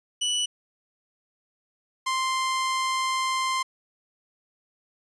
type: tone pair in turn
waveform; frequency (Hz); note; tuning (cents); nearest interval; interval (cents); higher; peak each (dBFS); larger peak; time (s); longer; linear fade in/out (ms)
sawtooth; 2960 / 1046.5; F#7 / C6; 0 / 0; octave + tritone; 1800; first; -20; neither; 0.21-0.46 / 2.06-3.63; second; 10
effects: resampled to 22050 Hz